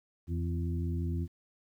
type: harmonic tone with a mistuned harmonic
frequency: 85.4 Hz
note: F2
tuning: 38 cents flat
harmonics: 1 / 2 / 3 / 4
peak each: -31 / -37 / -41 / -43 dBFS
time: 0.27-1.28 s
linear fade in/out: 50 ms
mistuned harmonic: 2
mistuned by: -55 cents
effects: 11-bit